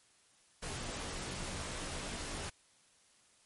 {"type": "noise with comb filter", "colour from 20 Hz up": "pink", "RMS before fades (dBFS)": -41, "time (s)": [0.62, 2.5], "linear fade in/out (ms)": 10, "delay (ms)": 19, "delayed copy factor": -0.75, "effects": ["white hiss -67 dBFS RMS until 3.45 s", "MP3 48 kbps"]}